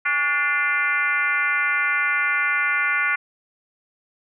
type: tone with frequency modulation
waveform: sine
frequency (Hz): 1760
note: A6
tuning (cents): 0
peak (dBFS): -18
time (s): 0.05-3.16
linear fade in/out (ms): 10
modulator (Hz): 314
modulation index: 1.8
effects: none